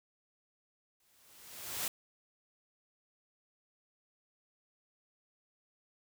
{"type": "noise with exponential growth", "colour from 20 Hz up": "white", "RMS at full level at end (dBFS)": -34, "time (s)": [1, 1.88], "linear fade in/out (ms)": 2, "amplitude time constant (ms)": 190, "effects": []}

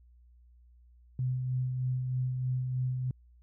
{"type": "tone with tremolo", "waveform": "sine", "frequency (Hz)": 127.6, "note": "C3", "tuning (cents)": -43, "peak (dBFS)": -27, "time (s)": [1.19, 3.11], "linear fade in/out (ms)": 2, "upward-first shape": "sine", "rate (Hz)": 3.2, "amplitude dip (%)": 35, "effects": ["added 60 Hz sine -56 dBFS peak until 3.42 s"]}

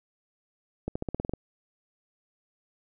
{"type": "accelerating click train", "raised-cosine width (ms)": 2, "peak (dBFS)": -17, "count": 9, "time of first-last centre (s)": [0.88, 1.336], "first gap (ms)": 75, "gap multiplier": 0.92, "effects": []}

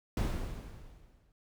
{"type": "noise with exponential decay", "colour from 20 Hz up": "brown", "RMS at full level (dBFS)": -28, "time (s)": [0.17, 1.32], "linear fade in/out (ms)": 1, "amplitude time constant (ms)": 250, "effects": []}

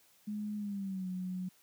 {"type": "tone with pitch glide", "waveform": "sine", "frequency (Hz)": [209.8, 183.7], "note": ["G#3", "F#3"], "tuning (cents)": [18, -12], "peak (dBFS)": -35, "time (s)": [0.27, 1.49], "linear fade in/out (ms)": 10, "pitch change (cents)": -230, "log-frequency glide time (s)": [0.56, 1.08], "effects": ["white hiss -66 dBFS RMS until 1.62 s", "high-pass 80 Hz 12 dB/octave"]}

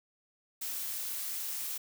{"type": "noise", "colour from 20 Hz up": "blue", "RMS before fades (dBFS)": -37, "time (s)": [0.61, 1.78], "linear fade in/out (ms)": 10, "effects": []}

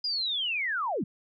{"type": "linear sweep", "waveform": "sine", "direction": "down", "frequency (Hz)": [4978, 143.9], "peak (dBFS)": -27, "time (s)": [0.04, 1.04], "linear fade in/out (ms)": 5, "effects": []}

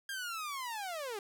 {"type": "linear sweep", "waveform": "sawtooth", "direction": "down", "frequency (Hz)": [1623, 388.1], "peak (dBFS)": -34, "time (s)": [0.09, 1.19], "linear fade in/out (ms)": 2, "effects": []}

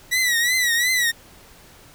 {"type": "tone with vibrato", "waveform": "sawtooth", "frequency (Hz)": 1946, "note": "B6", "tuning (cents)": -26, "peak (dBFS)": -14, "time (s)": [0.11, 1.12], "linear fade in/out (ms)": 20, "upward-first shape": "triangle", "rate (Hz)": 2.8, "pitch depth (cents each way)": 110, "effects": ["pink hiss -48 dBFS RMS until 1.94 s"]}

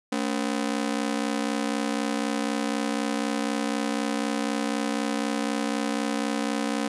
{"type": "ring-modulated tone", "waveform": "sawtooth", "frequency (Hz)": 253.1, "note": "B3", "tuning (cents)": 43, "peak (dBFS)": -18, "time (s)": [0.12, 6.88], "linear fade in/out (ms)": 5, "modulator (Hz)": 32, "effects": ["resampled to 24000 Hz"]}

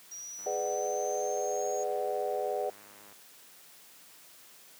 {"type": "linear sweep", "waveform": "sine", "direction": "up", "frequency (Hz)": [5730, 6640], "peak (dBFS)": -40, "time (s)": [0.11, 1.84], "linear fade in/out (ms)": 10}
{"type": "click train", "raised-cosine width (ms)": 0.5, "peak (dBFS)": -40, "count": 280, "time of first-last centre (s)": [0.39, 3.125], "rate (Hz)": 102}
{"type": "chord", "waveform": "sine", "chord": "G# half-diminished seventh", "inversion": "none", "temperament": "just", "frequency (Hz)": [415.3, 498.4, 598, 747.5], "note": ["G#4", "B4", "D5", "F#5"], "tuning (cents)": [0, 16, 31, 17], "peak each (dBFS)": -35, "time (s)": [0.46, 2.7], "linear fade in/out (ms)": 5}
{"effects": ["white hiss -55 dBFS RMS until 4.79 s", "high-pass 150 Hz 12 dB/octave"]}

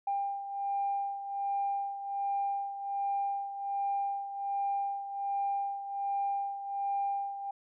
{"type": "beating tone pair", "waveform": "sine", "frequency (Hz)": [797, 798.3], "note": ["G5", "G5"], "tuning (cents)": [28, 31], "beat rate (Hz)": 1.3, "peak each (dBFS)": [-31, -37], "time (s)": [0.07, 7.51], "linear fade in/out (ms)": 5, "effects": ["tanh soft clip ceiling -23 dBFS"]}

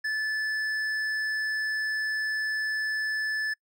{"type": "tone with hard clipping", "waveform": "triangle", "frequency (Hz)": 1740, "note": "A6", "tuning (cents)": -20, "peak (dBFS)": -28, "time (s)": [0.04, 3.54], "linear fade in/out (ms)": 10, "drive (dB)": 10, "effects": ["noise-tail reverb RT60 0.1 s tail -26 dB re dry"]}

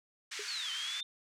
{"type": "band-pass noise", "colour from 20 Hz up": "pink", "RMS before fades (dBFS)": -42, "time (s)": [0.31, 1.01], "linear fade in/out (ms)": 10, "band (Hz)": [1500, 7400], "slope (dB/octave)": 24}
{"type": "tone with exponential decay", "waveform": "triangle", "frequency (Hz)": 415.9, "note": "G#4", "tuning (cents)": 2, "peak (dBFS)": -37, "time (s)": [0.39, 0.48], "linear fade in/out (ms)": 5, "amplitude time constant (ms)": 18}
{"type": "linear two-way sweep", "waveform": "sine", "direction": "down then up", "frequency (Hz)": [4574, 3045, 3629], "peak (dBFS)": -37, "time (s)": [0.48, 1.03], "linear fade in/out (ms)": 2, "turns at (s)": 0.71}
{"effects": []}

